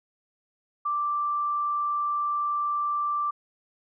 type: tone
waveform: sine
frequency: 1174.7 Hz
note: D6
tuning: in tune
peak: -24 dBFS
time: 0.85-3.31 s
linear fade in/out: 10 ms
effects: none